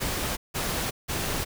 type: noise bursts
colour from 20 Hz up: pink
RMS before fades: -29 dBFS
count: 3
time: 0-1.45 s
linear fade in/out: 20 ms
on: 370 ms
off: 170 ms
effects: none